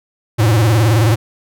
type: tone with vibrato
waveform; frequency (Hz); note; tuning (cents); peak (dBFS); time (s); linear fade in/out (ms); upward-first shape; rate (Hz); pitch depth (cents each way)
square; 111.1; A2; +17; -10; 0.38-1.16; 20; sine; 19; 150
effects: none